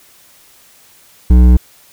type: tone with hard clipping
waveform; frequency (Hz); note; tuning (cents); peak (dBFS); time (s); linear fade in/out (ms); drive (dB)
triangle; 61.3; B1; -12; -5; 1.3-1.57; 5; 14
effects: white hiss -46 dBFS RMS until 1.92 s